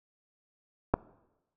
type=clicks; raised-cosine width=1 ms; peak=-24 / -8 dBFS; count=2; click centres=0.937 / 0.94 s; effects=noise-tail reverb RT60 1.0 s tail -22 dB re dry